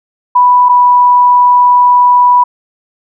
sine tone pair in turn, 987.8 / 983.4 Hz, B5 / B5, 0 / -8 cents, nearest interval unison, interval 8 cents, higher first, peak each -3 dBFS, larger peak neither, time 0.35-0.69 / 0.69-2.44 s, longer second, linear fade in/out 10 ms, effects none

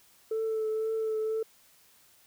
sine tone with vibrato, 440 Hz, A4, in tune, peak -26 dBFS, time 0.31-1.43 s, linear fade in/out 5 ms, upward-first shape triangle, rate 2 Hz, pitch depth 22 cents each way, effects tanh soft clip ceiling -25 dBFS + white hiss -61 dBFS RMS until 2.26 s

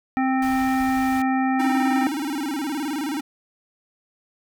harmonic tone, 262.5 Hz, C4, 6 cents sharp, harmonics 1 / 3 / 5 / 7 / 9, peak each -20 / -24 / -32 / -31 / -37 dBFS, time 0.17-2.07 s, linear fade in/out 0 ms
pink band-stop noise, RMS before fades -38 dBFS, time 0.42-1.22 s, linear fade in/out 2 ms, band 110 to 770 Hz, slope 96 dB/octave
square tone with vibrato, 290.5 Hz, D4, 19 cents flat, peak -25 dBFS, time 1.59-3.21 s, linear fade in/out 10 ms, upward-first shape square, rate 19 Hz, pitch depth 130 cents each way
effects none

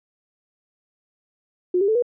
sine tone with pitch steps, 360.3 / 397.5 / 438.5 / 483.7 Hz, F#4 / G4 / A4 / B4, -46 / +24 / -6 / -36 cents, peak -16 dBFS, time 1.74-2.024 s, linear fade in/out 5 ms, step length 71 ms, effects none

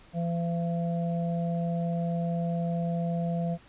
harmonic tone, 169.7 Hz, F3, 49 cents flat, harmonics 1 / 3 / 4, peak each -27 / -38 / -35 dBFS, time 0.13-3.58 s, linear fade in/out 50 ms, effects pink hiss -56 dBFS RMS until 3.68 s + resampled to 8000 Hz

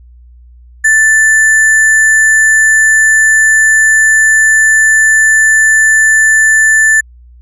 sine tone with sample-and-hold, 1760 Hz, A6, in tune, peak -4 dBFS, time 0.84-7.01 s, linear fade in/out 10 ms, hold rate 8820 Hz, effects added 60 Hz sine -35 dBFS peak until 7.41 s + resampled to 24000 Hz

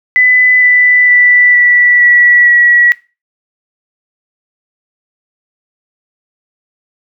sine tone with pitch steps, 2002 / 1987 / 1972.2 / 1957.4 / 1942.8 / 1928.2 Hz, B6 / B6 / B6 / B6 / B6 / B6, +23 / +10 / -3 / -16 / -29 / -42 cents, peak -4 dBFS, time 0.16-2.92 s, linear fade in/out 0 ms, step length 460 ms, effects noise-tail reverb RT60 0.3 s tail -20 dB re dry

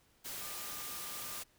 sine tone in noise, 1200 Hz, D6, 37 cents sharp, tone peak -52 dBFS, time 0.4-1.41 s, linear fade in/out 20 ms, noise white, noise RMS -43 dBFS, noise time 0.24-1.44 s, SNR -12 dB, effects pink hiss -69 dBFS RMS until 1.58 s

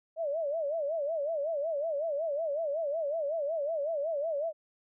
sine tone with vibrato, 611 Hz, D#5, 32 cents flat, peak -29 dBFS, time 0.16-4.53 s, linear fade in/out 50 ms, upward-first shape sine, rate 5.4 Hz, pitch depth 160 cents each way, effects none

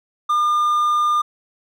triangle tone, 1206 Hz, D6, 46 cents sharp, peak -13 dBFS, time 0.29-1.22 s, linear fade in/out 10 ms, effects none

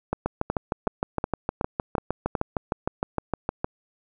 two click trains, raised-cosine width 1 ms, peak -10 / -10 dBFS, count 7 / 23, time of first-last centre 0.13-2.352 / 0.26-3.645 s, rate 2.7 / 6.5 Hz, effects none

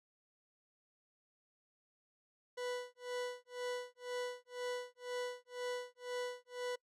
40% pulse tone with tremolo, 493.9 Hz, B4, in tune, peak -36 dBFS, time 2.57-6.76 s, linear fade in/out 10 ms, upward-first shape sine, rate 2 Hz, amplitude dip 100%, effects noise-tail reverb RT60 0.1 s tail -24 dB re dry + low-pass 8000 Hz 12 dB/octave

